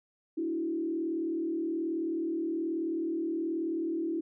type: tone with frequency modulation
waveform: sine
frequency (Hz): 329.6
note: E4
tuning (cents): 0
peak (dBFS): -29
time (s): 0.37-4.21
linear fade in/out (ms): 10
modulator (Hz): 38.8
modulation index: 0.81
effects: none